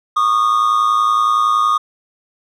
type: tone pair together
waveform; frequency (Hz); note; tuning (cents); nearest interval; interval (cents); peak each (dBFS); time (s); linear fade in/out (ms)
triangle; 1113 / 1223.7; C#6 / D#6; +7 / -29; major second; 164; -16 / -11; 0.16-1.78; 10
effects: none